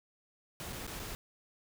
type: noise with dropouts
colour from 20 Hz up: pink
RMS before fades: -42 dBFS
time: 0.6-1.15 s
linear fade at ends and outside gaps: 0 ms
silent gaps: 0.725-0.729 / 0.867-0.876 / 0.994-0.998 s
effects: none